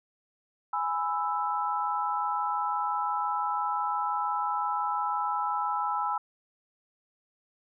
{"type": "chord", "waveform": "sine", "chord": "E major", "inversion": "first", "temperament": "equal with one note detuned", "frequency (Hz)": [830.6, 996.4, 1318.5], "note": ["G#5", "B5", "E6"], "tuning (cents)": [0, 15, 0], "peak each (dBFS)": -31, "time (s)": [0.73, 6.18], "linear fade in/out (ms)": 5, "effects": []}